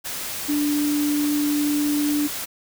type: tone in noise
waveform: sine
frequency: 293.7 Hz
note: D4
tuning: in tune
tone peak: -19 dBFS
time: 0.48-2.28 s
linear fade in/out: 20 ms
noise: white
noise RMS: -30 dBFS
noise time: 0.04-2.46 s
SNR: +8 dB
effects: none